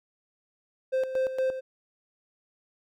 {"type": "tone with tremolo", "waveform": "triangle", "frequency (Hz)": 522, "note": "C5", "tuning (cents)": -4, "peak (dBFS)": -21, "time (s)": [0.92, 1.61], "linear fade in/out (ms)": 20, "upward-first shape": "square", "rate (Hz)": 4.3, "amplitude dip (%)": 65, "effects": []}